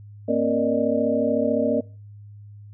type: tone cluster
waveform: sine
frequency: 233.5 / 269.2 / 465.9 / 584 / 618 Hz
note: A#3 / C4 / A#4 / D5 / D#5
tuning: +3 / +49 / -1 / -10 / -12 cents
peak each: -25 dBFS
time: 0.28-1.81 s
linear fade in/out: 10 ms
effects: noise-tail reverb RT60 0.4 s tail -24 dB re dry + added 103 Hz sine -40 dBFS peak until 2.73 s